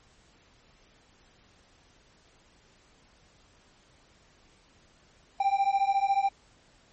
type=beating tone pair; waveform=triangle; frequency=782 / 796 Hz; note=G5 / G5; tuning=-4 / +26 cents; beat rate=14 Hz; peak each=-24 dBFS; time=5.4-6.29 s; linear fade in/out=5 ms; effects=pink hiss -61 dBFS RMS until 6.92 s + MP3 32 kbps